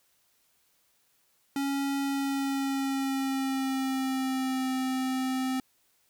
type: tone with pitch glide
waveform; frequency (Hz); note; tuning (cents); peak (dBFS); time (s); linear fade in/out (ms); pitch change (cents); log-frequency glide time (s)
square; 277.2 to 260.1; C#4 to C4; 0 to -10; -28; 1.56-5.6; 2; -110; 2.01-4.7
effects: white hiss -69 dBFS RMS until 6.09 s